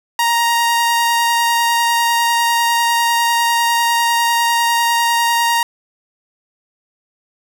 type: tone with vibrato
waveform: sawtooth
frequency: 936 Hz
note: A#5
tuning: 7 cents sharp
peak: -9 dBFS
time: 0.19-5.63 s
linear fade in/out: 2 ms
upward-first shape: sine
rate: 10 Hz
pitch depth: 9 cents each way
effects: none